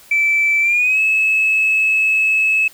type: tone with pitch glide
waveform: sine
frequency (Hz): 2323 to 2592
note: D7 to E7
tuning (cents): -20 to -30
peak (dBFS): -11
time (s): 0.11-2.68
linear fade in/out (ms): 5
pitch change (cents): +190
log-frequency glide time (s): 0.61-1
effects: tanh soft clip ceiling -8 dBFS + white hiss -45 dBFS RMS until 2.73 s